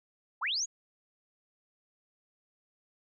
sine linear sweep, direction up, 740 to 6970 Hz, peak -29 dBFS, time 0.41-0.66 s, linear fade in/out 20 ms, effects none

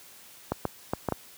clicks, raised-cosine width 1 ms, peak -12 dBFS, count 5, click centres 0.52 / 0.653 / 0.935 / 1.087 / 1.123 s, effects white hiss -51 dBFS RMS until 1.37 s + high-pass 60 Hz 12 dB/octave

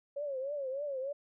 sine tone with vibrato, 552 Hz, C#5, 7 cents flat, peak -34 dBFS, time 0.16-1.13 s, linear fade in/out 10 ms, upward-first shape triangle, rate 3.3 Hz, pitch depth 140 cents each way, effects none

